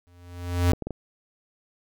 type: tone with exponential growth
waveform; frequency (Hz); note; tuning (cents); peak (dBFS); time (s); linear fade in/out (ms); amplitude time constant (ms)
square; 88; F2; +14; -16; 0.07-0.72; 0; 140
type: clicks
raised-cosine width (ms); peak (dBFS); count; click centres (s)
2; -18; 4; 0.734 / 0.823 / 0.87 / 0.907
effects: none